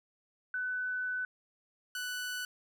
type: tone pair in turn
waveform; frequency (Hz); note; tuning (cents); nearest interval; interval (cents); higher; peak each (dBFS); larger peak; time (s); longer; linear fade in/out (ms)
sine / sawtooth; 1501 / 1487.2; F#6 / F#6; +24 / +8; unison; 16; first; -32 / -32; neither; 0.54-1.25 / 1.95-2.45; first; 2
effects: none